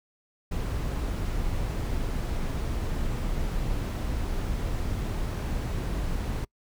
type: noise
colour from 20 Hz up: brown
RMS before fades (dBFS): -29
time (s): 0.51-6.45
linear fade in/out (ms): 10
effects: noise-tail reverb RT60 0.1 s tail -26 dB re dry